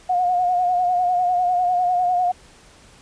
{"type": "tone with vibrato", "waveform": "sine", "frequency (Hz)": 720, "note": "F#5", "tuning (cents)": -47, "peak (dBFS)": -16, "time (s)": [0.09, 2.32], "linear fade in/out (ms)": 10, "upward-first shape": "sine", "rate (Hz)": 10, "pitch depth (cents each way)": 42, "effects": ["pink hiss -49 dBFS RMS until 3.01 s", "resampled to 22050 Hz"]}